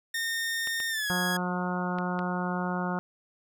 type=tone with pitch glide; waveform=sawtooth; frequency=1830 to 1658.8 Hz; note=A#6 to G#6; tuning=-32 to -3 cents; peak=-25 dBFS; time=0.14-1.37 s; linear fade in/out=5 ms; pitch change=-171 cents; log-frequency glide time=0.89-1.09 s
type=clicks; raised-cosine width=0.3 ms; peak=-23 dBFS; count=4; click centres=0.673 / 0.802 / 1.986 / 2.191 s
type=harmonic tone; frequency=179.8 Hz; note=F#3; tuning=49 cents flat; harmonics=1 / 2 / 3 / 4 / 5 / 6 / 7 / 8; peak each=-30 / -38 / -39 / -37 / -37 / -40 / -39 / -38 dBFS; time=1.1-2.99 s; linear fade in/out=0 ms
effects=none